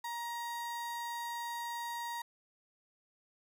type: tone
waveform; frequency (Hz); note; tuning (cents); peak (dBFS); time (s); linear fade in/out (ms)
35% pulse; 943; A#5; +20; -36; 0.04-2.22; 5
effects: none